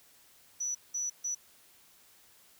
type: tone bursts at uneven times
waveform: sine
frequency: 5920 Hz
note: F#8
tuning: in tune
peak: -31 dBFS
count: 3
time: 0.6-0.75 / 0.94-1.1 / 1.24-1.35 s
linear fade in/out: 10 ms
effects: white hiss -61 dBFS RMS until 2.59 s